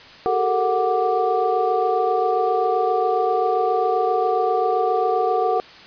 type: tone cluster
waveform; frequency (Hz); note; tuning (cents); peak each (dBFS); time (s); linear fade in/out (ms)
sine; 381.9 / 427.8 / 455.3 / 738 / 1174; G4 / A4 / A#4 / F#5 / D6; -45 / -49 / -41 / -5 / -1; -26 / -27 / -22 / -20 / -28; 0.26-5.6; 0
effects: white hiss -43 dBFS RMS until 5.86 s + resampled to 11025 Hz